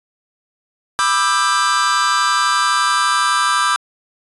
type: chord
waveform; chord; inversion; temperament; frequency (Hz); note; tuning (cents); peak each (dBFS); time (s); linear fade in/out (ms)
45% pulse; E minor seventh; second; just; 988.9 / 1186.7 / 1318.5 / 1582.2; B5 / D6 / E6 / G6; +2 / +18 / 0 / +16; -22 / -17 / -20 / -20; 0.99-3.76; 0
effects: resampled to 24000 Hz